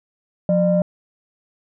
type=tone pair together; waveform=sine; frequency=178.36 / 602 Hz; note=F3 / D5; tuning=+37 / +43 cents; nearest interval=octave + major sixth; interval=2106 cents; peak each=-16 dBFS; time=0.49-0.82 s; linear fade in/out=2 ms; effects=tanh soft clip ceiling -7 dBFS